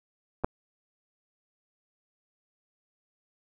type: clicks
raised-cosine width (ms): 1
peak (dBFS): -28 / -10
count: 2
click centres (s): 0.437 / 0.445
effects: none